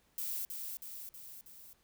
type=noise with echo; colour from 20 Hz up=violet; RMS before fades=-38 dBFS; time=0.18-0.45 s; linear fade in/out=0 ms; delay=320 ms; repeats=4; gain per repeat=-4 dB; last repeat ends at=1.73 s; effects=pink hiss -71 dBFS RMS until 1.83 s